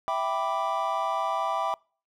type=chord; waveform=triangle; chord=E minor seventh; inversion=none; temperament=equal; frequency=659.3 / 784 / 987.8 / 1174.7 Hz; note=E5 / G5 / B5 / D6; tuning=0 / 0 / 0 / 0 cents; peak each=-29 dBFS; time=0.08-1.74 s; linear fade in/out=0 ms; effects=noise-tail reverb RT60 0.4 s tail -26 dB re dry